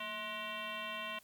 sine tone with frequency modulation, 1892 Hz, A#6, 25 cents sharp, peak -38 dBFS, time 0-1.19 s, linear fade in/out 5 ms, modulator 416 Hz, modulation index 3.2, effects white hiss -64 dBFS RMS until 1.23 s + MP3 96 kbps

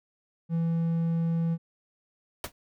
triangle tone, 166.1 Hz, E3, 13 cents sharp, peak -22 dBFS, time 0.49-1.58 s, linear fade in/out 50 ms
pink noise with exponential decay, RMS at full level -28 dBFS, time 2.44-2.52 s, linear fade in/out 2 ms, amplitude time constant 17 ms
effects none

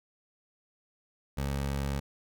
20% pulse tone, 69.3 Hz, C#2, in tune, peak -25 dBFS, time 1.37-2 s, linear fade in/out 10 ms, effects none

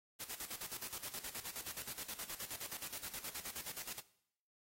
white noise with tremolo, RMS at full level -44 dBFS, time 0.19-4.01 s, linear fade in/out 20 ms, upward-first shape square, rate 9.5 Hz, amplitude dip 75%, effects noise-tail reverb RT60 0.7 s tail -18 dB re dry + AAC 48 kbps

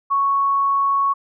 sine tone, 1108.7 Hz, C#6, in tune, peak -15 dBFS, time 0.1-1.14 s, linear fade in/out 20 ms, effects none

